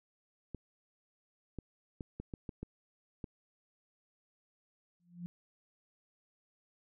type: clicks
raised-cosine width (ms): 3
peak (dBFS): -28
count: 8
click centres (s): 0.547 / 1.587 / 2.008 / 2.2 / 2.338 / 2.492 / 2.63 / 3.242
type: tone with exponential growth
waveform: sine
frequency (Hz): 174.61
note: F3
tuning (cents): 0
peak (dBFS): -36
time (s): 5-5.26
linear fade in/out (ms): 0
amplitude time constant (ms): 56
effects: none